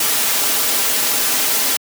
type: noise with comb filter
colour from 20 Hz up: white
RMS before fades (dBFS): -17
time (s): 0-1.77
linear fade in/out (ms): 5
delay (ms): 5.5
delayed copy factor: -0.55
effects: high-pass 200 Hz 12 dB/octave